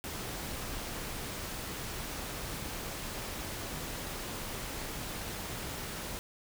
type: noise with amplitude modulation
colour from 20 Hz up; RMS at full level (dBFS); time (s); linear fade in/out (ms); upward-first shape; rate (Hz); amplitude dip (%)
pink; -38; 0.04-6.19; 0; sine; 231; 30
effects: none